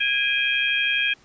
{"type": "tone cluster", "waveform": "sine", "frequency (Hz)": [1645, 2400, 2532, 3235], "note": ["G#6", "D7", "D#7", "G#7"], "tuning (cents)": [-17, 37, 30, -46], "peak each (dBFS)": -25, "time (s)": [0, 1.14], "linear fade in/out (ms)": 10, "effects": ["pink hiss -55 dBFS RMS until 1.24 s", "resampled to 16000 Hz"]}